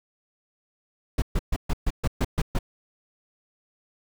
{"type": "noise bursts", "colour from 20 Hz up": "brown", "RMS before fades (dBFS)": -22, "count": 9, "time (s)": [1.18, 2.589], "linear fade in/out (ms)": 5, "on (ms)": 41, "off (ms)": 130, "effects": []}